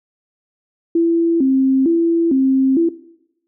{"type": "tone with vibrato", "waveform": "sine", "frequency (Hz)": 298.2, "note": "D4", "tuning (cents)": 27, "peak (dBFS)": -11, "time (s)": [0.95, 2.89], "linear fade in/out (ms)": 5, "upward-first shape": "square", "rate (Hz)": 1.1, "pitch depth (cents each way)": 200, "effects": ["noise-tail reverb RT60 0.8 s tail -18 dB re dry"]}